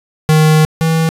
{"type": "tone pair in turn", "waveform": "square", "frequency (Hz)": [155.56, 161.88], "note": ["D#3", "E3"], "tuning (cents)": [0, -31], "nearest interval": "minor second", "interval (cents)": 69, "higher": "second", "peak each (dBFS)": [-7, -11], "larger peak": "first", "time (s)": [[0.29, 0.65], [0.81, 1.09]], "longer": "first", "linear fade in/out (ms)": 0, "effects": ["resampled to 32000 Hz", "8-bit"]}